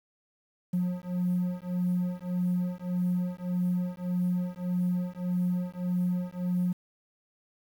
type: beating tone pair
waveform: triangle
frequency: 178.6 / 180.3 Hz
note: F3 / F#3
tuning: +39 / -45 cents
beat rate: 1.7 Hz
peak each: -27 dBFS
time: 0.73-6.73 s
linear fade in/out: 10 ms
effects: tanh soft clip ceiling -20 dBFS + 9-bit